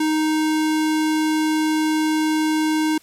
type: tone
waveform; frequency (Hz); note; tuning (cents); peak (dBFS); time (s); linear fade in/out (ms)
square; 311.1; D#4; 0; -18; 0-2.98; 5
effects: white hiss -52 dBFS RMS until 3.02 s + low-pass 12000 Hz 12 dB/octave